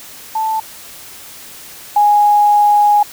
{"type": "tone pair in turn", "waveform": "sine", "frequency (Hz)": [880, 828.5], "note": ["A5", "G#5"], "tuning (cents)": [0, -4], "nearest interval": "minor second", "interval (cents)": 104, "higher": "first", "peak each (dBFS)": [-14, -7], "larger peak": "second", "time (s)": [[0.35, 0.6], [1.96, 3.03]], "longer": "second", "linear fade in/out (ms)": 5, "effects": ["white hiss -35 dBFS RMS until 3.12 s"]}